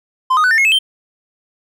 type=tone with pitch steps; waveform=triangle; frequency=1033 / 1242.7 / 1495 / 1798.6 / 2164 / 2603 / 3131 Hz; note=C6 / D#6 / F#6 / A6 / C#7 / E7 / G7; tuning=-22 / -3 / +17 / +38 / -42 / -22 / -3 cents; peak=-8 dBFS; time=0.3-0.79 s; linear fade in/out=10 ms; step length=70 ms; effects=none